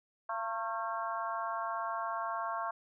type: harmonic tone with a mistuned harmonic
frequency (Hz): 227.1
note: A#3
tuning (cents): -45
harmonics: 3 / 4 / 5 / 6 / 7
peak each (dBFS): -39 / -40 / -37 / -42 / -46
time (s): 0.29-2.71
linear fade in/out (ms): 5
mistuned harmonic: 5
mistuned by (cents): -60
effects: none